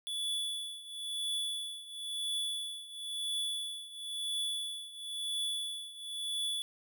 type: tone with tremolo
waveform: square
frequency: 3438 Hz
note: A7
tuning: 41 cents flat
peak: -32 dBFS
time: 0.07-6.62 s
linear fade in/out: 0 ms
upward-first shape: triangle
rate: 0.98 Hz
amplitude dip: 85%
effects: none